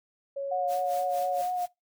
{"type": "tone with pitch glide", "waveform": "sine", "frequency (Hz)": [554.4, 557.6], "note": ["C#5", "C#5"], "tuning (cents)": [0, 10], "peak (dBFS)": -30, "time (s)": [0.36, 1.42], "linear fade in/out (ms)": 10, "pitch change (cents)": 10, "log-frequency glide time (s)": [0.61, 0.82]}
{"type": "tone with vibrato", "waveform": "sine", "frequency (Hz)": 721, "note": "F#5", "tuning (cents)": -45, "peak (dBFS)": -27, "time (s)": [0.51, 1.66], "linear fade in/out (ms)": 10, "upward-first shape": "sine", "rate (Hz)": 4.2, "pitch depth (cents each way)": 22}
{"type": "noise with tremolo", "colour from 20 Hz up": "white", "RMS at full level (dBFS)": -44, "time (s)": [0.67, 1.68], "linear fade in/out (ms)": 50, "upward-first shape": "sine", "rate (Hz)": 4.3, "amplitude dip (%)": 85}
{"effects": ["noise-tail reverb RT60 0.2 s tail -23 dB re dry"]}